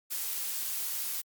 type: noise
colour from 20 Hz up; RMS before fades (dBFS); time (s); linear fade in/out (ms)
blue; -34; 0.1-1.22; 20
effects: Opus 48 kbps